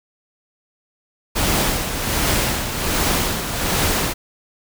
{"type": "noise with tremolo", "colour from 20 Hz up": "pink", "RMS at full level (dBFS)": -18, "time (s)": [1.35, 4.14], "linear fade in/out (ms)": 20, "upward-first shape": "sine", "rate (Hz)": 1.3, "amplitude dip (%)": 55, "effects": []}